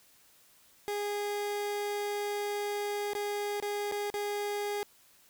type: tone with dropouts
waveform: 30% pulse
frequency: 411.2 Hz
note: G#4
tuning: 17 cents flat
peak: -29 dBFS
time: 0.88-4.83 s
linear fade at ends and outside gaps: 0 ms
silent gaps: 3.134-3.151 / 3.601-3.625 / 3.914-3.922 / 4.101-4.141 s
effects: white hiss -62 dBFS RMS until 5.29 s